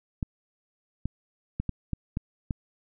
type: clicks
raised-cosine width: 5 ms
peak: -16 dBFS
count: 7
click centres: 0.228 / 1.056 / 1.6 / 1.693 / 1.933 / 2.171 / 2.508 s
effects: none